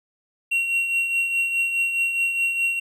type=tone with tremolo; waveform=triangle; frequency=2741 Hz; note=F7; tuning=33 cents flat; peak=-16 dBFS; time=0.51-2.8 s; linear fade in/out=10 ms; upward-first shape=triangle; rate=4.8 Hz; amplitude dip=55%; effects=none